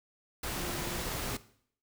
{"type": "tone in noise", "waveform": "sine", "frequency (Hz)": 349.2, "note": "F4", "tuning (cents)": 0, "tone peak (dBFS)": -42, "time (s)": [0.6, 0.98], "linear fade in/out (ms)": 5, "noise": "pink", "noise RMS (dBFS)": -36, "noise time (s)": [0.43, 1.37], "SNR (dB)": -9, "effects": ["noise-tail reverb RT60 0.6 s tail -17 dB re dry"]}